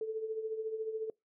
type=tone with tremolo; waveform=sine; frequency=440 Hz; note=A4; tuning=in tune; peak=-31 dBFS; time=0.01-1.1 s; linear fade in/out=2 ms; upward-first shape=triangle; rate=14 Hz; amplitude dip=70%; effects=noise-tail reverb RT60 0.2 s tail -26 dB re dry